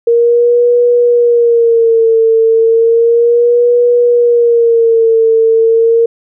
sine tone with vibrato, 466.2 Hz, A#4, in tune, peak -5 dBFS, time 0.07-6.06 s, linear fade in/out 5 ms, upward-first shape sine, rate 0.33 Hz, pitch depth 62 cents each way, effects none

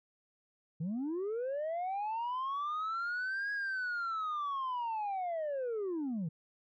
sine linear two-way sweep, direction up then down, 149.1 to 1661.2 to 149.1 Hz, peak -31 dBFS, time 0.8-6.29 s, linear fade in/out 10 ms, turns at 3.52 s, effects tanh soft clip ceiling -32 dBFS

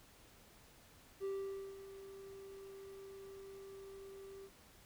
triangle tone with ADSR envelope, 390.8 Hz, G4, 5 cents flat, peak -35 dBFS, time 1.2-4.5 s, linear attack 42 ms, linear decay 510 ms, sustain -13 dB, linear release 53 ms, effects pink hiss -63 dBFS RMS until 4.85 s

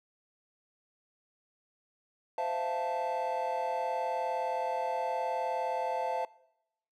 triangle chord, F major seventh, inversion second, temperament equal with one note detuned, 516.9 / 659.3 / 698.5 / 880 Hz, C5 / E5 / F5 / A5, -21 / 0 / 0 / 0 cents, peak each -34 / -34 / -34 / -31 dBFS, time 2.38-6.25 s, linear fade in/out 2 ms, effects noise-tail reverb RT60 0.8 s tail -22 dB re dry + tanh soft clip ceiling -20 dBFS

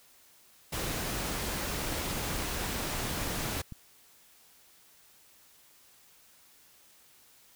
pink noise, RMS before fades -34 dBFS, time 0.72-3.62 s, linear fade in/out 10 ms
clicks, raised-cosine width 5 ms, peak -29 dBFS, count 6, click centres 3.113 / 3.277 / 3.409 / 3.466 / 3.568 / 3.723 s
effects white hiss -60 dBFS RMS until 7.55 s

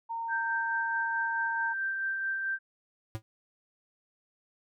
sine tone, 918 Hz, A#5, 27 cents flat, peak -32 dBFS, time 0.09-1.74 s, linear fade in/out 20 ms
sine tone with tremolo, 1568 Hz, G6, in tune, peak -28 dBFS, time 0.28-2.59 s, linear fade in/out 50 ms, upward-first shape sine, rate 4.6 Hz, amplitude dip 30%
square tone with exponential decay, 110 Hz, A2, in tune, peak -29 dBFS, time 3.15-3.22 s, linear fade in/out 0 ms, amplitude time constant 15 ms
effects none

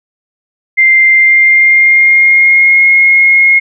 sine tone with pitch glide, 2093 to 2153 Hz, C7 to C7, 0 to +49 cents, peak -3 dBFS, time 0.77-3.6 s, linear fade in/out 20 ms, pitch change +49 cents, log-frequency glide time 1.15-2.84 s, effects none

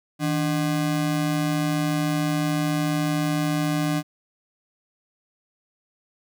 square ring-modulated tone, 226.3 Hz, A3, 49 cents sharp, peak -19 dBFS, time 0.19-4.03 s, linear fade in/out 50 ms, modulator 66.9 Hz, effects none

